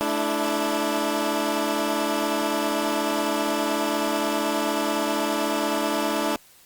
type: chord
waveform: 15% pulse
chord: A suspended fourth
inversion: none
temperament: equal with one note detuned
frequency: 216.6 / 293.7 / 329.6 Hz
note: A3 / D4 / E4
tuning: -27 / 0 / 0 cents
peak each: -23 / -19 / -21 dBFS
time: 0.01-6.36 s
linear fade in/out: 0 ms
effects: white hiss -53 dBFS RMS until 6.65 s + Opus 32 kbps